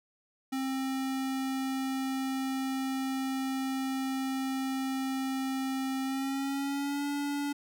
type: tone with pitch glide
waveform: square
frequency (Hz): 265.5 to 286.2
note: C4 to D4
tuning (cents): +25 to -45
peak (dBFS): -31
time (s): 0.52-7.53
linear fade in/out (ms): 10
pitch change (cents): +130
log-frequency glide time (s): 6.03-7.05
effects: none